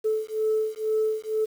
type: beating tone pair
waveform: sine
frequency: 434.1 / 436.2 Hz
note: A4 / A4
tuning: -23 / -15 cents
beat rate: 2.1 Hz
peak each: -25 dBFS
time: 0.04-1.46 s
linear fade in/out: 20 ms
effects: tanh soft clip ceiling -16 dBFS + 8-bit